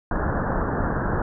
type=low-pass noise; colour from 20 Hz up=pink; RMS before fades=-24 dBFS; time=0.11-1.22 s; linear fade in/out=2 ms; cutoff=1700 Hz; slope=96 dB/octave; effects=none